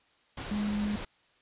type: tone in noise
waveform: sine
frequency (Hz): 207.7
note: G#3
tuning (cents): 0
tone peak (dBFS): -28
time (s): 0.51-0.96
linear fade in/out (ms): 5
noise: pink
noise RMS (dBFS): -39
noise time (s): 0.37-1.05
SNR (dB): +8
effects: white hiss -66 dBFS RMS until 1.41 s + resampled to 8000 Hz